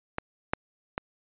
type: clicks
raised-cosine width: 0.5 ms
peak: -14 / -9 / -14 dBFS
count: 3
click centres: 0.184 / 0.535 / 0.979 s
effects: resampled to 8000 Hz